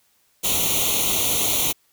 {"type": "noise with comb filter", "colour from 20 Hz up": "white", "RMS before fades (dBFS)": -21, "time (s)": [0.43, 1.73], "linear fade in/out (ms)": 20, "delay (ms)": 0.3, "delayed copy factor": 1, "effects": ["white hiss -63 dBFS RMS until 1.92 s"]}